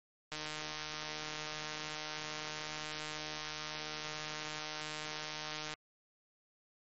click train, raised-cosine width 0.2 ms, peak -23 dBFS, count 830, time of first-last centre 0.32-5.738 s, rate 153 Hz, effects MP3 32 kbps

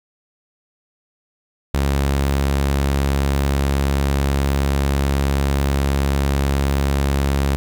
sawtooth tone, 69.3 Hz, C#2, in tune, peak -12 dBFS, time 1.74-7.56 s, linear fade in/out 0 ms, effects 8-bit

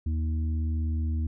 harmonic tone, 79 Hz, D#2, 27 cents sharp, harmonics 1 / 3 / 4, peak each -25 / -37 / -44 dBFS, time 0.06-1.27 s, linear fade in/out 5 ms, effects none

